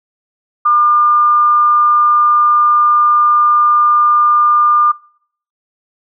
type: tone with amplitude modulation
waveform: sine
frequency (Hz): 1200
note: D6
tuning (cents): +37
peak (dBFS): -6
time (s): 0.65-4.92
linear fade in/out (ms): 10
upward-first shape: sine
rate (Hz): 235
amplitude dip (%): 30
effects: noise-tail reverb RT60 0.6 s tail -24 dB re dry